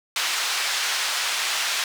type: band-pass noise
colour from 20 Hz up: white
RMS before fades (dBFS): -25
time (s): 0.16-1.84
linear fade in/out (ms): 2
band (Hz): 1000 to 4900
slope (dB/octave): 12
effects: none